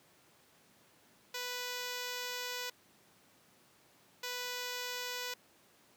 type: tone bursts at uneven times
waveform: 5% pulse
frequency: 493.9 Hz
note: B4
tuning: in tune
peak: -26 dBFS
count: 2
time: 1.34-2.7 / 4.23-5.34 s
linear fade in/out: 5 ms
effects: pink hiss -65 dBFS RMS until 5.96 s + high-pass 150 Hz 12 dB/octave